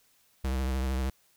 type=tone with vibrato; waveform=square; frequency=65.41 Hz; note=C2; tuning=in tune; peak=-28 dBFS; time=0.44-1.1 s; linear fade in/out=5 ms; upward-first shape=triangle; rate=13 Hz; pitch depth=61 cents each way; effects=white hiss -66 dBFS RMS until 1.36 s